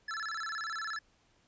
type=tone with vibrato; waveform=square; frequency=1513 Hz; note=F#6; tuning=38 cents sharp; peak=-36 dBFS; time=0.08-0.99 s; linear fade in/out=5 ms; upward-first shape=square; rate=17 Hz; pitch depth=220 cents each way; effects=pink hiss -69 dBFS RMS until 1.47 s + resampled to 16000 Hz